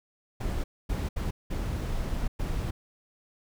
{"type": "noise bursts at uneven times", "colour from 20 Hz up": "brown", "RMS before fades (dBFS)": -30, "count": 5, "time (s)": [[0.4, 0.64], [0.89, 1.09], [1.16, 1.31], [1.5, 2.28], [2.39, 2.71]], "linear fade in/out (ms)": 10, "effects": []}